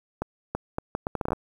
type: accelerating click train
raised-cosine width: 1 ms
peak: -13 dBFS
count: 12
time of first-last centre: 0.22-1.332 s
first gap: 330 ms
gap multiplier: 0.71
effects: 8-bit